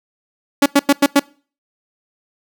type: tone bursts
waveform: sawtooth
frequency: 282.8 Hz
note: C#4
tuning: 35 cents sharp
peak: -4 dBFS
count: 5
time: 0.62-1.196 s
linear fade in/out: 5 ms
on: 40 ms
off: 94 ms
effects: noise-tail reverb RT60 0.4 s tail -24 dB re dry